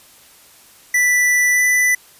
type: tone with pitch glide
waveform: square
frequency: 1975.5 to 1989.2 Hz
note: B6 to B6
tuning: 0 to +12 cents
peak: -13 dBFS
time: 0.94-1.95 s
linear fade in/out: 5 ms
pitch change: +12 cents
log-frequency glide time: 1.53-1.6 s
effects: white hiss -47 dBFS RMS until 2.19 s + resampled to 32000 Hz